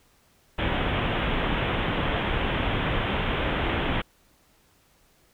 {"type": "low-pass noise", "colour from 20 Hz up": "pink", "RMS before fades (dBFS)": -26, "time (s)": [0.58, 4.02], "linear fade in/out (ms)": 10, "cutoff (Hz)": 3500, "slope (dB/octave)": 96, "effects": ["pink hiss -62 dBFS RMS until 5.33 s"]}